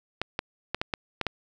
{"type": "clicks", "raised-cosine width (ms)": 0.3, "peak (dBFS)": -11, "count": 7, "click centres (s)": [0.216, 0.391, 0.746, 0.815, 0.938, 1.213, 1.267], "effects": []}